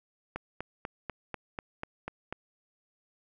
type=click train; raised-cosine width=0.5 ms; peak=-20 dBFS; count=9; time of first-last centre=0.36-2.326 s; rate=4.07 Hz; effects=none